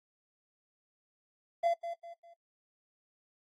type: tone with echo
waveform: triangle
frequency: 681 Hz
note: F5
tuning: 44 cents flat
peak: -25 dBFS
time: 1.63-1.74 s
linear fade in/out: 10 ms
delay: 200 ms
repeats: 3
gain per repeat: -9 dB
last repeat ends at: 2.34 s
effects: noise-tail reverb RT60 0.1 s tail -18 dB re dry + AAC 32 kbps